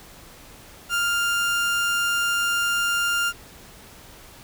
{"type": "tone", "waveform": "30% pulse", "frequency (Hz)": 1399, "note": "F6", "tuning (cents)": 3, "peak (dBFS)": -18, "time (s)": [0.89, 3.33], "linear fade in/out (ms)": 50, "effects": ["pink hiss -46 dBFS RMS until 4.43 s"]}